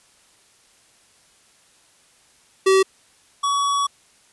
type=tone pair in turn; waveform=square; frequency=383.1 / 1129.9 Hz; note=G4 / C#6; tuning=-40 / +33 cents; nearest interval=octave + perfect fifth; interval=1873 cents; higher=second; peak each=-13 / -19 dBFS; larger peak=first; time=2.66-2.83 / 3.43-3.87 s; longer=second; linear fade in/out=10 ms; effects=white hiss -56 dBFS RMS until 4.32 s + resampled to 24000 Hz